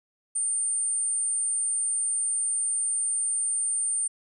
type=tone; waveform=sine; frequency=8940 Hz; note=C#9; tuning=14 cents sharp; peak=-24 dBFS; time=0.35-4.08 s; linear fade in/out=10 ms; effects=none